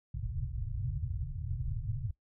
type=low-pass noise; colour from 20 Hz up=white; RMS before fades=-36 dBFS; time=0.14-2.11 s; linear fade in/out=5 ms; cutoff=140 Hz; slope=96 dB/octave; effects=noise-tail reverb RT60 0.1 s tail -18 dB re dry